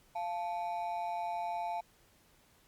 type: ring-modulated tone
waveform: triangle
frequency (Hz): 784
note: G5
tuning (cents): 0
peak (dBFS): -29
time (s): 0.15-1.81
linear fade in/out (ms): 10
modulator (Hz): 90.4
effects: pink hiss -66 dBFS RMS until 2.67 s + Opus 48 kbps